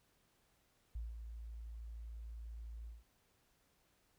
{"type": "tone with ADSR envelope", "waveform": "sine", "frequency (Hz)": 56.5, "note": "A1", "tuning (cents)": 47, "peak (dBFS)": -38, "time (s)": [0.95, 3.04], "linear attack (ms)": 6, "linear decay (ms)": 180, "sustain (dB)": -7, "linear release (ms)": 170, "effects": ["tanh soft clip ceiling -36 dBFS", "pink hiss -75 dBFS RMS until 4.18 s"]}